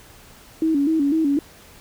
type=tone with vibrato; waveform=sine; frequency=300.7 Hz; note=D4; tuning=41 cents sharp; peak=-16 dBFS; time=0.62-1.39 s; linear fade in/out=2 ms; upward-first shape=square; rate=4 Hz; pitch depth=110 cents each way; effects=pink hiss -47 dBFS RMS until 1.8 s